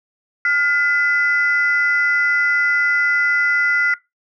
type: tone pair together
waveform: sine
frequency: 1422 / 2011 Hz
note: F6 / B6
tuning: +31 / +31 cents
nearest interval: tritone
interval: 600 cents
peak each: -16 dBFS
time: 0.45-3.94 s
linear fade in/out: 2 ms
effects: noise-tail reverb RT60 0.2 s tail -20 dB re dry + tanh soft clip ceiling -8 dBFS